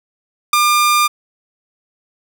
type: tone with ADSR envelope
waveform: sawtooth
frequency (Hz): 1200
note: D6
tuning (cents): +37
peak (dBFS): -3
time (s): 0.53-1.08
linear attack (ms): 4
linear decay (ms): 10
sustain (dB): -4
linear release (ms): 18
effects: none